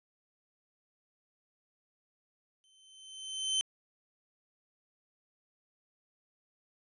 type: tone with exponential growth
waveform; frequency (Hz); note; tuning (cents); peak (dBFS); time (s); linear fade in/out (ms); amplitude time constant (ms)
sawtooth; 3082; G7; -30; -23; 2.64-3.61; 0; 210
effects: resampled to 24000 Hz